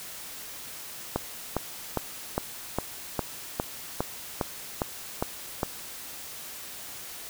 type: click train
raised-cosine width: 1 ms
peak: -11 dBFS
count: 12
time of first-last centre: 1.16-5.632 s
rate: 2.46 Hz
effects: white hiss -41 dBFS RMS until 7.29 s